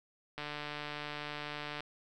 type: click train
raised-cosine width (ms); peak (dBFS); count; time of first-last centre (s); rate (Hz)
0.3; -24; 212; 0.38-1.806; 148
effects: none